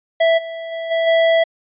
square tone with level steps, 659.3 Hz, E5, in tune, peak -12 / -27 / -24 / -16 / -12 dBFS, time 0.2-1.44 s, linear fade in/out 10 ms, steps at 0.37 / 0.71 / 0.9 / 1.06 s, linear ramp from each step 20 ms, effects resampled to 8000 Hz

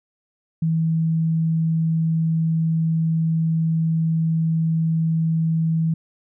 sine tone, 162.1 Hz, E3, 29 cents flat, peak -17 dBFS, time 0.62-5.94 s, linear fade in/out 5 ms, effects none

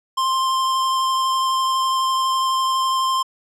square tone with vibrato, 1051 Hz, C6, 7 cents sharp, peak -18 dBFS, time 0.17-3.23 s, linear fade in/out 10 ms, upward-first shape triangle, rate 12 Hz, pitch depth 11 cents each way, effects low-pass 9000 Hz 12 dB/octave

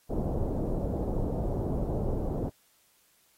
pink low-pass noise, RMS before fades -30 dBFS, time 0.09-2.5 s, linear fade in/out 20 ms, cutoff 640 Hz, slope 24 dB/octave, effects white hiss -66 dBFS RMS until 3.37 s + AAC 48 kbps

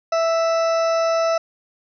harmonic tone, 659.3 Hz, E5, in tune, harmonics 1 / 2 / 3 / 4 / 6 / 7 / 8 / 9, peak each -17 / -24 / -36 / -35 / -39 / -46 / -35 / -39 dBFS, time 0.12-1.38 s, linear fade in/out 5 ms, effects none

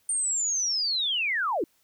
sine linear sweep, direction down, 8930 to 275.7 Hz, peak -24 dBFS, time 0.09-1.64 s, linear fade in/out 2 ms, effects white hiss -67 dBFS RMS until 1.83 s

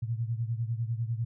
sine beating tone pair, 113.2 / 123.2 Hz, A2 / B2, +50 / -4 cents, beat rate 10 Hz, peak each -30 / -34 dBFS, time 0.02-1.25 s, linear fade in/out 10 ms, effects none

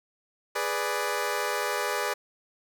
15% pulse chord, G# diminished, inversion none, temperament equal, 415.3 / 493.9 / 587.3 Hz, G#4 / B4 / D5, 0 / 0 / 0 cents, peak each -25 dBFS, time 0.55-2.14 s, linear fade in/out 10 ms, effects none

